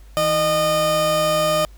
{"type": "tone pair together", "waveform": "30% pulse", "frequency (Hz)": [162.1, 612], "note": ["E3", "D#5"], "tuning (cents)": [-29, -29], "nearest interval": "octave + major seventh", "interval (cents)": 2300, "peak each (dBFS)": [-25, -14], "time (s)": [0.17, 1.65], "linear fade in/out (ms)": 0, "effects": ["added 50 Hz sine -40 dBFS peak until 1.77 s", "pink hiss -55 dBFS RMS until 1.77 s"]}